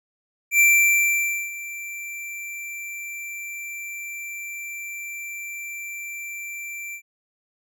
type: tone with ADSR envelope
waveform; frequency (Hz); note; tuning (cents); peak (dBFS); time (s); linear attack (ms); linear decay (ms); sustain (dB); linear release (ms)
square; 2349; D7; 0; -13; 0.51-7.02; 85; 910; -19; 80
effects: none